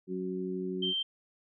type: harmonic tone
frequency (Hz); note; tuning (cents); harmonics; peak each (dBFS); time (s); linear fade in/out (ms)
92.5; F#2; 0; 2 / 3 / 4; -36 / -40 / -35; 0.07-0.94; 50
type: tone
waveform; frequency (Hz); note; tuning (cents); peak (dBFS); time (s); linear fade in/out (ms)
sine; 3136; G7; 0; -29; 0.82-1.03; 10
effects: none